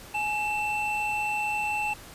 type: tone pair together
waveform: triangle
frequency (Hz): 839.6 / 2674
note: G#5 / E7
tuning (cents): +19 / +24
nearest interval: octave + minor sixth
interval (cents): 2005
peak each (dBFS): -27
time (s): 0.14-1.94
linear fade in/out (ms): 10
effects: pink hiss -46 dBFS RMS until 2.14 s + resampled to 32000 Hz